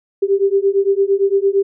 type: beating tone pair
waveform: sine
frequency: 390 / 398.8 Hz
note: G4 / G4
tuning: -9 / +30 cents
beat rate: 8.8 Hz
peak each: -15 dBFS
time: 0.22-1.63 s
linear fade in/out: 10 ms
effects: none